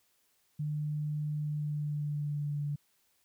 sine tone with pitch glide, 150 to 145.65 Hz, D3 to D3, +37 to -14 cents, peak -31 dBFS, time 0.59-2.76 s, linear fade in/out 10 ms, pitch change -51 cents, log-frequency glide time 1.41-2.64 s, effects white hiss -72 dBFS RMS until 3.24 s

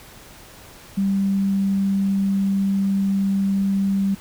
sine tone, 196 Hz, G3, in tune, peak -17 dBFS, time 0.97-4.15 s, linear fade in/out 10 ms, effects pink hiss -44 dBFS RMS until 4.2 s

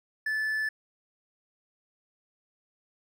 triangle tone, 1743 Hz, A6, 17 cents flat, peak -25 dBFS, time 0.26-0.69 s, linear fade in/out 5 ms, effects none

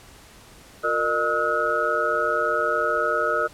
sine tone cluster, 356.5 / 462.6 / 606 / 1287 / 1446 Hz, F4 / A#4 / D#5 / E6 / F#6, +36 / -13 / -46 / -42 / -40 cents, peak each -33 / -27 / -26 / -24 / -26 dBFS, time 0.83-3.48 s, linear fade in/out 20 ms, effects pink hiss -48 dBFS RMS until 3.53 s + low-pass 12000 Hz 12 dB/octave

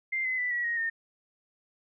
sine tone with pitch steps, 2093 / 2037 / 1982.4 / 1929.3 / 1877.6 / 1827.3 Hz, C7 / C7 / B6 / B6 / A#6 / A#6, 0 / -47 / +6 / -41 / +12 / -35 cents, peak -27 dBFS, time 0.12-0.9 s, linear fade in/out 10 ms, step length 130 ms, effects none

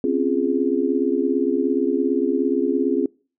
sine chord, Db major seventh, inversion third, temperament just, 259.9 / 277.2 / 346.5 / 415.8 Hz, C4 / Db4 / F4 / Ab4, -11 / 0 / -14 / +2 cents, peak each -23 dBFS, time 0.04-3.06 s, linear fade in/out 2 ms, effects noise-tail reverb RT60 0.4 s tail -25 dB re dry

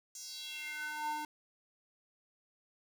square tone with high-pass filter sweep, 302.2 Hz, D4, 50 cents sharp, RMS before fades -41 dBFS, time 0.15-1.25 s, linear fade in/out 2 ms, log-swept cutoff 6600 to 620 Hz, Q 3.9, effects none

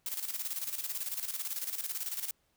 blue noise with tremolo, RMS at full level -35 dBFS, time 0.06-2.31 s, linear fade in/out 2 ms, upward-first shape square, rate 18 Hz, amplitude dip 65%, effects pink hiss -74 dBFS RMS until 2.56 s

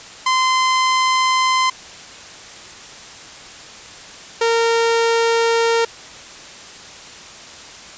sawtooth tone pair in turn, 1034 / 460.6 Hz, C6 / A#4, -21 / -21 cents, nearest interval octave + major second, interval 1400 cents, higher first, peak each -10 dBFS, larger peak neither, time 0.26-1.7 / 4.41-5.85 s, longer neither, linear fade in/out 5 ms, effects white hiss -37 dBFS RMS until 7.97 s + resampled to 16000 Hz

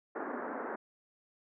pink band-pass noise, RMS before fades -39 dBFS, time 0.15-0.76 s, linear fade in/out 10 ms, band 240 to 1700 Hz, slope 48 dB/octave, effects none

